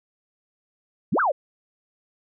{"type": "exponential two-way sweep", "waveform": "sine", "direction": "up then down", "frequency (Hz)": [130.2, 1607, 501], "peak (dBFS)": -18, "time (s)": [1.12, 1.32], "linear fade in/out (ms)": 10, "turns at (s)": 1.2, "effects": []}